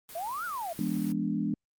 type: noise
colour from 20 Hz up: white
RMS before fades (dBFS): -46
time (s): 0.09-1.12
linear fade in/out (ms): 0
type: exponential two-way sweep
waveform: sine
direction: up then down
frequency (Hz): 634 to 1480 to 634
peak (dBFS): -32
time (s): 0.15-0.73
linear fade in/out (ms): 5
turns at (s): 0.45
type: chord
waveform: sine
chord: E dominant seventh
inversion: none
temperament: equal with one note detuned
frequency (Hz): 169.15 / 207.7 / 246.9 / 293.7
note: E3 / G#3 / B3 / D4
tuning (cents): +45 / 0 / 0 / 0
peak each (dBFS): -34 / -31 / -34 / -33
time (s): 0.79-1.54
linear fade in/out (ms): 2
effects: Opus 32 kbps